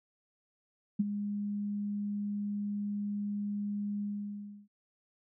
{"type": "tone with ADSR envelope", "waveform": "sine", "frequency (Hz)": 204.9, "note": "G#3", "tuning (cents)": -23, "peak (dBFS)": -22, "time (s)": [0.99, 4.68], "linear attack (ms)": 11, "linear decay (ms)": 26, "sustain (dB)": -10, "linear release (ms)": 660, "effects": []}